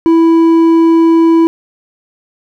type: tone with hard clipping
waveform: sine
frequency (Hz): 329.6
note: E4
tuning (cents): 0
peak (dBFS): -6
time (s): 0.06-1.47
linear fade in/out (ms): 0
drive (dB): 5
effects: none